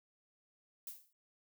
violet noise with exponential decay, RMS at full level -42 dBFS, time 0.87-1.13 s, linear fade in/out 2 ms, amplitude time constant 56 ms, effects none

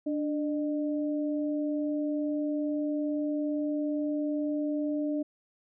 sine tone pair together, 295 / 607.3 Hz, D4 / D#5, +8 / -42 cents, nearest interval octave + minor second, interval 1250 cents, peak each -28 / -35 dBFS, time 0.06-5.23 s, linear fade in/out 10 ms, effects none

